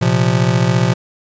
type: chord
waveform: square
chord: Bb suspended second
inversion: none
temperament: just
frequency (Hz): 116.54 / 131.11 / 174.81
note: Bb2 / C3 / F3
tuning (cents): 0 / +4 / +2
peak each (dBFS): -17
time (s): 0.01-0.94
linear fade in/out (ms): 10
effects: resampled to 16000 Hz